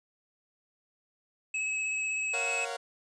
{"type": "tone with vibrato", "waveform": "square", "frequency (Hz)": 2576, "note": "E7", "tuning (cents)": -41, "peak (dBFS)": -30, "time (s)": [1.54, 2.65], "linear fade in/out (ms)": 5, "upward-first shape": "triangle", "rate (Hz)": 16, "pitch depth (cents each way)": 17}
{"type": "chord", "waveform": "sawtooth", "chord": "Gb major seventh", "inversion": "first", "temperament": "equal with one note detuned", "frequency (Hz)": [466.2, 554.4, 690.8, 740], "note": ["Bb4", "Db5", "F5", "Gb5"], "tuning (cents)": [0, 0, -19, 0], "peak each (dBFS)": -36, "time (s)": [2.33, 2.77], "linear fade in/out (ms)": 10}
{"effects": ["resampled to 22050 Hz"]}